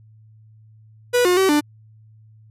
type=tone with pitch steps; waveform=45% pulse; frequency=489.6 / 359 / 382.2 / 296.1 Hz; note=B4 / F4 / G4 / D4; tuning=-15 / +48 / -44 / +14 cents; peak=-14 dBFS; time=1.13-1.61 s; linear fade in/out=20 ms; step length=120 ms; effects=added 109 Hz sine -46 dBFS peak until 2.5 s + resampled to 32000 Hz